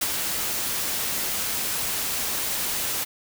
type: noise with ADSR envelope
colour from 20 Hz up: white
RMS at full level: -23 dBFS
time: 0.01-3.05 s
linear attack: 8 ms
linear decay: 39 ms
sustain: -4 dB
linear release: 20 ms
effects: none